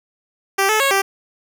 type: tone with pitch steps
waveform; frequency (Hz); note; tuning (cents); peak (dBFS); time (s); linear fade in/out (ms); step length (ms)
10% pulse; 390.8 / 432.8 / 549 / 391.2; G4 / A4 / C#5 / G4; -5 / -29 / -17 / -4; -6; 0.58-1.02; 10; 110
effects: none